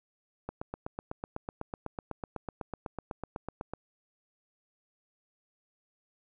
click train, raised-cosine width 1 ms, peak -22 dBFS, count 27, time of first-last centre 0.49-3.736 s, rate 8.01 Hz, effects none

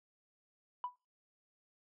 sine tone with exponential decay, 987.8 Hz, B5, in tune, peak -31 dBFS, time 0.84-0.96 s, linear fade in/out 1 ms, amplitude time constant 24 ms, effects noise-tail reverb RT60 0.3 s tail -25 dB re dry + tanh soft clip ceiling -30 dBFS

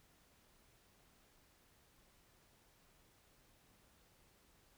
silence, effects pink hiss -70 dBFS RMS until 4.77 s

